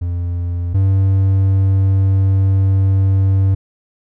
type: tone pair in turn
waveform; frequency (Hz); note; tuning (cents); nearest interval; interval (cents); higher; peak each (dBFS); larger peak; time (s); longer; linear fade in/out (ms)
triangle; 87.31 / 96.5; F2 / G2; 0 / -27; major second; 173; second; -15 / -8; second; 0.01-0.74 / 0.74-3.55; second; 10
effects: none

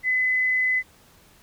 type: tone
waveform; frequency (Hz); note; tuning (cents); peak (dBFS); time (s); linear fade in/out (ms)
sine; 2018; B6; +37; -19; 0.03-0.83; 50
effects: pink hiss -55 dBFS RMS until 1.42 s

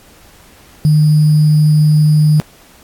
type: tone with sample-and-hold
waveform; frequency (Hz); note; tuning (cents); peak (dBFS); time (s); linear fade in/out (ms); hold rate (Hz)
sine; 152.1; D#3; -39; -6; 0.85-2.4; 0; 4900
effects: pink hiss -44 dBFS RMS until 2.83 s + AAC 64 kbps

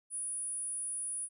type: tone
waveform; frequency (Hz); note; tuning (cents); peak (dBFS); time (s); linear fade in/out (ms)
sine; 9780; D#9; -31; -35; 0.1-1.29; 50
effects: none

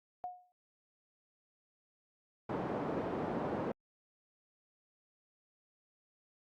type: tone with exponential decay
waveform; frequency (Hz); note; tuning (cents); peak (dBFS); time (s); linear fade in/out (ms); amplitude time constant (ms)
sine; 723; F#5; -40; -35; 0.24-0.52; 0; 60
type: band-pass noise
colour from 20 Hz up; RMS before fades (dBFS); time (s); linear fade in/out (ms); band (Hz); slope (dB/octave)
pink; -37; 2.49-3.72; 5; 200 to 800; 12
effects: Opus 48 kbps

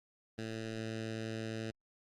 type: tone with notch filter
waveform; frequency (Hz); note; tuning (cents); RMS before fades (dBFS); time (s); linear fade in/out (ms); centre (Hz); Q
10% pulse; 111.4; A2; +22; -40; 0.38-1.71; 5; 910; 1
effects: low-pass 6000 Hz 12 dB/octave + Opus 32 kbps

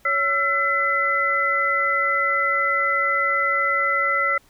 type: tone cluster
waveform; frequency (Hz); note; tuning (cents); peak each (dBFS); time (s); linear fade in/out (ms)
sine; 560 / 1348 / 2017; C#5 / E6 / B6; +18 / +38 / +36; -28 / -21 / -21; 0.05-4.38; 5
effects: pink hiss -57 dBFS RMS until 4.49 s

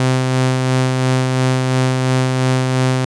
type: tone with tremolo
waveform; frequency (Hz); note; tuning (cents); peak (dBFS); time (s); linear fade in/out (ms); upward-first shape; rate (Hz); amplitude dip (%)
sawtooth; 129.3; C3; -20; -8; 0-3.05; 2; sine; 2.9; 30
effects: resampled to 22050 Hz

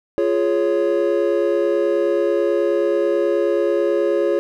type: chord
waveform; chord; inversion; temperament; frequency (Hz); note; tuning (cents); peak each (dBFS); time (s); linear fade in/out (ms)
triangle; Db major; first; just; 346.5 / 415.8 / 554.4; F4 / Ab4 / Db5; -14 / +2 / 0; -18; 0.18-4.39; 0
effects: none

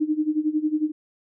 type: tone with tremolo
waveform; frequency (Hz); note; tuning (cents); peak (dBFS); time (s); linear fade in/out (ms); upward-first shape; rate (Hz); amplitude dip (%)
sine; 306.6; D#4; -25; -17; 0-0.92; 20; sine; 11; 85
effects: none

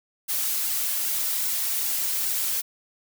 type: noise with flanger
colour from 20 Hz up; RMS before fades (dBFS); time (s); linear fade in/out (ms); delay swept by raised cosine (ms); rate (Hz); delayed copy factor
blue; -26; 0.28-2.62; 20; 1.6 to 5.7; 2.5; -0.9
effects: none

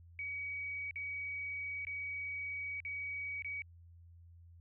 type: tone with dropouts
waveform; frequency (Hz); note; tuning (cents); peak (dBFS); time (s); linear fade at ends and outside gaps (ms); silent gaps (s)
sine; 2264; C#7; +36; -38; 0.19-3.62; 1; 0.91-0.958 / 1.85-1.869 / 2.803-2.85 / 3.422-3.446
effects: added 85 Hz sine -55 dBFS peak until 4.6 s

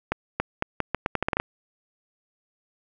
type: accelerating click train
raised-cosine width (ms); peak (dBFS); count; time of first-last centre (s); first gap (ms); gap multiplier
0.5; -8; 12; 0.12-1.4; 280; 0.8
effects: none

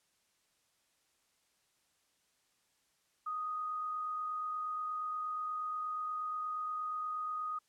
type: tone with amplitude modulation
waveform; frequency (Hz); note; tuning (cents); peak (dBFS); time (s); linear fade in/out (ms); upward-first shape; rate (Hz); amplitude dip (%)
sine; 1244.5; D#6; 0; -34; 3.26-7.59; 10; sine; 48.4; 25
effects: white hiss -75 dBFS RMS until 7.68 s + low-pass 10000 Hz 12 dB/octave

